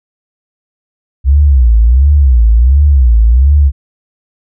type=tone with vibrato; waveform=sine; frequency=63.5 Hz; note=B1; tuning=49 cents sharp; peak=-3 dBFS; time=1.24-3.72 s; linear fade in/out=50 ms; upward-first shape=sine; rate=1.4 Hz; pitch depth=250 cents each way; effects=none